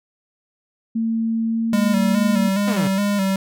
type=tone with pitch glide; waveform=sine; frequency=226 to 228.4 Hz; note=A3 to A#3; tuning=+47 to -35 cents; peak=-18 dBFS; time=0.95-2.49 s; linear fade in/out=10 ms; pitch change=+18 cents; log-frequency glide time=1.46-1.79 s
type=tone with vibrato; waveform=square; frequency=198 Hz; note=G3; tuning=18 cents sharp; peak=-18 dBFS; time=1.73-3.36 s; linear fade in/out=2 ms; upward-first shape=square; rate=2.4 Hz; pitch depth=47 cents each way
type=exponential sweep; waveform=sawtooth; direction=down; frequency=265.3 to 130 Hz; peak=-19 dBFS; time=2.67-2.88 s; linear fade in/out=10 ms
effects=none